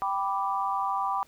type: chord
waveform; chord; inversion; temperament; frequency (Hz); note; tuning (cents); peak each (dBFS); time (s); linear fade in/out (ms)
sine; G major; none; equal; 784 / 987.8 / 1174.7; G5 / B5 / D6; 0 / 0 / 0; -30; 0.02-1.23; 0
effects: pink hiss -60 dBFS RMS until 1.27 s